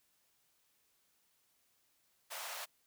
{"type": "high-pass noise", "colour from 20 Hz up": "pink", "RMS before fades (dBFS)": -44, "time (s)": [2.3, 2.66], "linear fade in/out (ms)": 20, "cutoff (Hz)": 570, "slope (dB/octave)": 48, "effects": ["white hiss -75 dBFS RMS until 2.86 s"]}